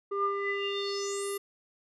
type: tone with low-pass filter sweep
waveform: square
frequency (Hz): 399.3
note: G4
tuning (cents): +32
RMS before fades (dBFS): -32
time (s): 0.11-1.38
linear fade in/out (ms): 10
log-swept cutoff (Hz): 930 to 12000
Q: 7.1
effects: none